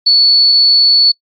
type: tone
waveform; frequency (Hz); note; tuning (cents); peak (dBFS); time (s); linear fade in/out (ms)
sine; 4435; C#8; 0; -5; 0.06-1.12; 10
effects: noise-tail reverb RT60 0.1 s tail -26 dB re dry + AAC 48 kbps